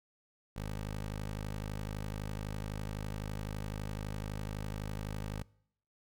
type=tone; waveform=15% pulse; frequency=51.91 Hz; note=G#1; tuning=in tune; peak=-31 dBFS; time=0.56-5.43 s; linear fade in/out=5 ms; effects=noise-tail reverb RT60 0.7 s tail -24 dB re dry